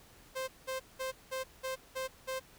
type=tone bursts; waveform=sawtooth; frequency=523.3 Hz; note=C5; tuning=in tune; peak=-31 dBFS; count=7; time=0.35-2.4 s; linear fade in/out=20 ms; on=130 ms; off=190 ms; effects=pink hiss -59 dBFS RMS until 2.58 s